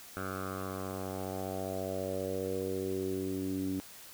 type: tone with low-pass filter sweep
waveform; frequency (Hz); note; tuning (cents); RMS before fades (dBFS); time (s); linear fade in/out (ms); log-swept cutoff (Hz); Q
10% pulse; 94.8; F#2; +43; -36; 0.17-3.8; 0; 1400 to 270; 4.2
effects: white hiss -51 dBFS RMS until 4.13 s